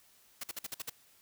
white noise bursts, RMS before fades -39 dBFS, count 7, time 0.41-0.898 s, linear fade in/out 5 ms, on 26 ms, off 51 ms, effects white hiss -64 dBFS RMS until 1.21 s

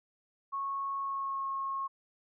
sine tone with pitch glide, 1100 to 1086.7 Hz, C#6 to C#6, -14 to -35 cents, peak -32 dBFS, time 0.52-1.88 s, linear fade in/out 20 ms, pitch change -21 cents, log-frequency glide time 0.98-1.47 s, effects none

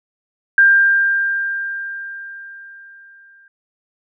sine tone with exponential decay, 1593 Hz, G6, 27 cents sharp, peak -6 dBFS, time 0.58-3.48 s, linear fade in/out 2 ms, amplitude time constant 630 ms, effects none

